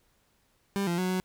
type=tone with pitch steps; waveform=30% pulse; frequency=198.4 / 172.3 / 183.8 / 185.1 Hz; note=G3 / F3 / F#3 / F#3; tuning=+21 / -23 / -11 / +1 cents; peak=-24 dBFS; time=0.76-1.2 s; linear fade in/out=0 ms; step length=110 ms; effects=pink hiss -69 dBFS RMS until 1.24 s